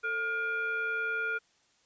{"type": "tone with frequency modulation", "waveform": "sine", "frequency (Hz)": 1416, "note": "F6", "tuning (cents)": 23, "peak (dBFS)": -29, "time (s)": [0.03, 1.39], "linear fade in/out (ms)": 20, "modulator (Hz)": 971, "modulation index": 0.61, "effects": ["white hiss -68 dBFS RMS until 1.85 s", "resampled to 16000 Hz"]}